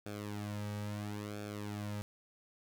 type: tone with flanger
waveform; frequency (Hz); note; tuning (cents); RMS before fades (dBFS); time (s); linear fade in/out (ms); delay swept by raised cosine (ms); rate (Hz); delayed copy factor
sawtooth; 103.83; G#2; 0; -41; 0.06-2.02; 0; 1 to 2.9; 0.74; -0.8
effects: none